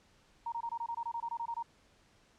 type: tone bursts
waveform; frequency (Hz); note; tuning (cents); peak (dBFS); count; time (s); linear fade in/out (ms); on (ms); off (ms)
sine; 932.3; A#5; 0; -34; 14; 0.46-1.627; 5; 62; 23
effects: pink hiss -66 dBFS RMS until 2.38 s + low-pass 7000 Hz 12 dB/octave